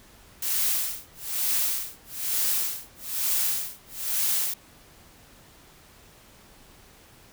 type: noise with tremolo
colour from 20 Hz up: blue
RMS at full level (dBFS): -24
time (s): 0.42-4.54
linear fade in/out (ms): 5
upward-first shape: sine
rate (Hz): 1.1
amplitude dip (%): 100
effects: pink hiss -53 dBFS RMS until 7.32 s